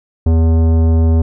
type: tone with tanh clipping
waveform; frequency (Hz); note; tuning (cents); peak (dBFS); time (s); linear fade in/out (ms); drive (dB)
sine; 81.5; E2; -19; -10; 0.26-1.22; 5; 15
effects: none